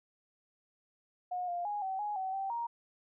sine tone with pitch steps, 722 / 700 / 827 / 764 / 833 / 759 / 777 / 938 Hz, F#5 / F5 / G#5 / G5 / G#5 / F#5 / G5 / A#5, -43 / +4 / -8 / -45 / +5 / +44 / -16 / +11 cents, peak -33 dBFS, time 1.31-2.67 s, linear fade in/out 10 ms, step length 170 ms, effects none

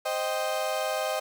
35% pulse chord, C minor, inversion none, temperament equal, 523.3 / 622.3 / 784 Hz, C5 / Eb5 / G5, 0 / 0 / 0 cents, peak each -31 / -28 / -31 dBFS, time 0.05-1.2 s, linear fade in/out 10 ms, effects 10-bit

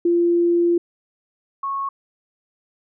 sine tone pair in turn, 344.4 / 1099.1 Hz, F4 / C#6, -24 / -15 cents, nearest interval octave + minor sixth, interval 2009 cents, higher second, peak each -14 / -22 dBFS, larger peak first, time 0.05-0.78 / 1.63-1.89 s, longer first, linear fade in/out 5 ms, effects none

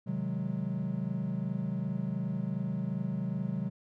triangle chord, Ab dominant seventh, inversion first, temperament equal, 130.81 / 155.56 / 185 / 207.7 Hz, C3 / Eb3 / Gb3 / Ab3, 0 / 0 / 0 / 0 cents, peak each -35 / -36 / -32 / -36 dBFS, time 0.06-3.7 s, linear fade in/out 20 ms, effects none

